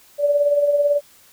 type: tone with tremolo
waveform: sine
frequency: 579 Hz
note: D5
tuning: 25 cents flat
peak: -12 dBFS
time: 0.18-1.01 s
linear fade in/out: 50 ms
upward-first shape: sine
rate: 18 Hz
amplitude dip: 50%
effects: white hiss -51 dBFS RMS until 1.32 s